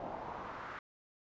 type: noise with band-pass filter sweep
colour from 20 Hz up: brown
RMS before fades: -44 dBFS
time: 0-0.79 s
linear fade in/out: 2 ms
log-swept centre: 690 to 1500 Hz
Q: 2.5
effects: resampled to 16000 Hz